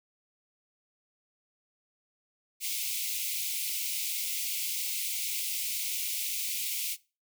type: high-pass noise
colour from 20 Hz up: white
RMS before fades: -33 dBFS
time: 2.6-6.97 s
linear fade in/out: 50 ms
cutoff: 2100 Hz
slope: 96 dB/octave
effects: noise-tail reverb RT60 0.3 s tail -20 dB re dry